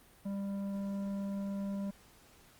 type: tone with tanh clipping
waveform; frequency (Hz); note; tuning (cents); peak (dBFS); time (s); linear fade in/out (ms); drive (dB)
sine; 198.2; G3; +19; -36; 0.25-1.91; 10; 10
effects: pink hiss -61 dBFS RMS until 2.59 s + Opus 32 kbps